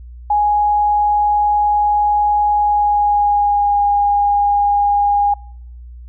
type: tone with pitch glide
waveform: sine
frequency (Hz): 830.6 to 816.3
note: G#5 to G#5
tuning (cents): 0 to -30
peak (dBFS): -11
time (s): 0.3-5.34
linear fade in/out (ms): 5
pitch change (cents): -30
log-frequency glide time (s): 2.57-3.82
effects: noise-tail reverb RT60 0.7 s tail -26 dB re dry + added 60 Hz sine -32 dBFS peak until 6.08 s